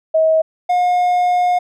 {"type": "tone pair in turn", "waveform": ["sine", "triangle"], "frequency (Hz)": [638, 717], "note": ["D#5", "F5"], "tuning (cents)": [43, 45], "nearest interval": "major second", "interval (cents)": 202, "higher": "second", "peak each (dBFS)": -10, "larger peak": "neither", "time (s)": [[0.14, 0.42], [0.69, 1.59]], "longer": "second", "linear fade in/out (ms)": 10, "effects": []}